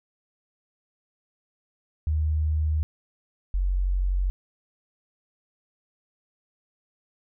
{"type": "tone pair in turn", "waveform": "sine", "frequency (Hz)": [77.2, 46.14], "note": ["D#2", "F#1"], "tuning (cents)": [-13, -4], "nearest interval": "major sixth", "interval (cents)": 891, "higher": "first", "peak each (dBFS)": -21, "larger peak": "neither", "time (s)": [[2.07, 2.83], [3.54, 4.3]], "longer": "neither", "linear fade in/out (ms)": 0, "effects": []}